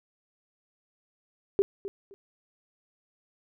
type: tone with echo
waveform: sine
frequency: 395.6 Hz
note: G4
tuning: 16 cents sharp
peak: -18 dBFS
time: 1.59-1.62 s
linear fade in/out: 0 ms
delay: 260 ms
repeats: 2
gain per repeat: -14 dB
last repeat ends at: 2.14 s
effects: none